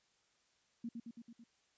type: tone with echo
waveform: sine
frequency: 233.1 Hz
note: A#3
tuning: in tune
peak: -39 dBFS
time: 0.84-0.89 s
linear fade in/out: 5 ms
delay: 110 ms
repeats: 5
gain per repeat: -3 dB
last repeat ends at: 1.44 s
effects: white hiss -75 dBFS RMS until 1.77 s + resampled to 16000 Hz